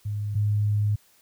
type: tone pair in turn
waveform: sine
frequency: 103.83 / 104.27 Hz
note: G#2 / G#2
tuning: 0 / +7 cents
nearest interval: unison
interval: 7 cents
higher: second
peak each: -26 / -20 dBFS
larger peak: second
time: 0.05-0.35 / 0.35-0.96 s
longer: second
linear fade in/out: 10 ms
effects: white hiss -60 dBFS RMS until 1.21 s